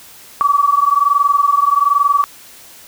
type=tone pair together; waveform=sine; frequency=1133.8 / 1155 Hz; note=C#6 / D6; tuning=+39 / -29 cents; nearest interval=unison; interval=32 cents; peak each=-13 dBFS; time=0.41-2.24 s; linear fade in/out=0 ms; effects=white hiss -40 dBFS RMS until 2.87 s